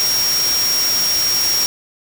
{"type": "tone in noise", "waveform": "sine", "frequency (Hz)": 5588, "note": "F8", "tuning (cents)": 0, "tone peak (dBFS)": -15, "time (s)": [0, 1.66], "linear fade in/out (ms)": 0, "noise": "white", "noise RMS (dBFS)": -22, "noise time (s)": [0, 1.66], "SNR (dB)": 4, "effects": []}